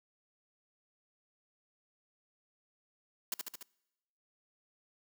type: noise with echo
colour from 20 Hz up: white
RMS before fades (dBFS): -35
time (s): 3.32-3.34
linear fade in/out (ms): 2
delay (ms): 72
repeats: 4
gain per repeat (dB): -3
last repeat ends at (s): 3.628
effects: noise-tail reverb RT60 1.0 s tail -25 dB re dry + high-pass 200 Hz 12 dB/octave